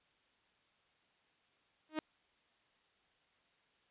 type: tone with exponential growth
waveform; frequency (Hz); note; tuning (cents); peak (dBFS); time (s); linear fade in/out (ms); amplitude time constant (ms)
sawtooth; 311.1; D#4; 0; -28; 1.89-1.99; 2; 21
effects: white hiss -73 dBFS RMS until 3.9 s + resampled to 8000 Hz